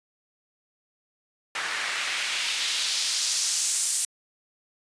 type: noise with band-pass filter sweep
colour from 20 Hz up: white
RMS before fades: -27 dBFS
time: 1.55-4.05 s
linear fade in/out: 2 ms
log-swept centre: 1500 to 9000 Hz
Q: 1.4
effects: resampled to 22050 Hz